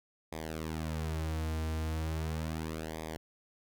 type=tone with flanger; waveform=sawtooth; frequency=79.4 Hz; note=D#2; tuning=36 cents sharp; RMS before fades=-36 dBFS; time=0.32-3.17 s; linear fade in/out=5 ms; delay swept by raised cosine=0.7 to 5.5 ms; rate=0.37 Hz; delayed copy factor=-0.85; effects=none